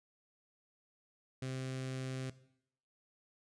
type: tone with notch filter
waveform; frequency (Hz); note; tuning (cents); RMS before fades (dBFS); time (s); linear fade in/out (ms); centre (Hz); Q
sawtooth; 130.81; C3; 0; -40; 1.42-2.3; 5; 920; 1.4
effects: noise-tail reverb RT60 0.7 s tail -17 dB re dry + resampled to 22050 Hz